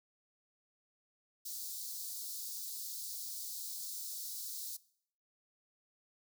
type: high-pass noise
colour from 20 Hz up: white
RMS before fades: -43 dBFS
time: 1.45-4.77 s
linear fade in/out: 10 ms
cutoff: 4000 Hz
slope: 48 dB/octave
effects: noise-tail reverb RT60 0.6 s tail -20 dB re dry